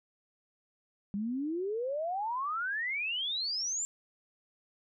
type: exponential sweep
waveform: sine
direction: up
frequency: 194.8 to 7459 Hz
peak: -31 dBFS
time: 1.14-3.85 s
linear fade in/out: 0 ms
effects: none